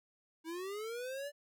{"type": "linear sweep", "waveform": "square", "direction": "up", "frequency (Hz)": [315.9, 587.3], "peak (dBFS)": -40, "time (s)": [0.44, 1.32], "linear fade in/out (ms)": 50, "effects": []}